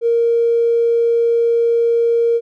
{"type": "tone with tanh clipping", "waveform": "triangle", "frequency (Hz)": 466.2, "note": "A#4", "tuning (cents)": 0, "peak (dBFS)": -11, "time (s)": [0.01, 2.41], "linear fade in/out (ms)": 50, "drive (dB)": 2, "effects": []}